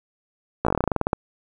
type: slowing click train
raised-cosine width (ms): 1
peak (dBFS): -6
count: 15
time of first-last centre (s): 0.65-1.132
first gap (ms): 16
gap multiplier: 1.11
effects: 8-bit